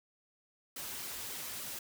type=noise with flanger; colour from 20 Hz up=white; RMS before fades=-42 dBFS; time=0.76-1.79 s; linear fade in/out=5 ms; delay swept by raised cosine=1.1 to 7 ms; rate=3.5 Hz; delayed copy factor=-0.9; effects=none